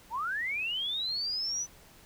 sine linear sweep, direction up, 838 to 6040 Hz, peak -30 dBFS, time 0.1-1.67 s, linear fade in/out 50 ms, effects pink hiss -56 dBFS RMS until 2.05 s

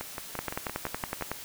two click trains, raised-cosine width 0.5 ms, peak -15 / -19 dBFS, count 11 / 8, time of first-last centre 0.39-1.316 / 0.01-1.211 s, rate 10.8 / 5.83 Hz, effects white hiss -43 dBFS RMS until 1.44 s

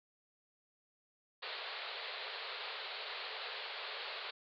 white band-pass noise, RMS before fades -44 dBFS, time 1.42-4.31 s, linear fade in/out 10 ms, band 400 to 4500 Hz, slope 96 dB/octave, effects none

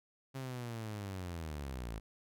sawtooth linear sweep, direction down, 135.6 to 51.9 Hz, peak -36 dBFS, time 0.34-2 s, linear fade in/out 20 ms, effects none

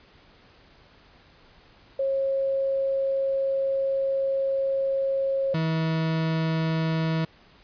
sine / 40% pulse tone pair in turn, 542 / 161.14 Hz, C#5 / E3, -39 / -39 cents, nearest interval octave + major sixth, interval 2100 cents, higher first, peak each -22 dBFS, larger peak neither, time 1.99-5.54 / 5.54-7.25 s, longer first, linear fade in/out 5 ms, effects pink hiss -55 dBFS RMS until 7.63 s + resampled to 11025 Hz

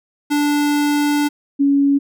square / sine tone pair in turn, 292.4 / 280.3 Hz, D4 / C#4, -7 / +19 cents, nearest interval minor second, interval 74 cents, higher first, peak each -15 / -11 dBFS, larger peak second, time 0.3-1.29 / 1.59-1.99 s, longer first, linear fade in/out 20 ms, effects none

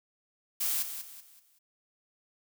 blue noise with echo, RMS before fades -30 dBFS, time 0.6-0.83 s, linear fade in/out 10 ms, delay 190 ms, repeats 4, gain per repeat -9 dB, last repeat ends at 1.59 s, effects none

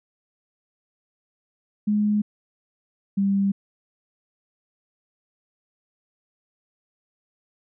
sine tone pair in turn, 209.2 / 197.46 Hz, G#3 / G3, +13 / +13 cents, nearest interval minor second, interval 100 cents, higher first, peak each -18 dBFS, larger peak neither, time 1.87-2.22 / 3.17-3.52 s, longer neither, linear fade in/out 10 ms, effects none

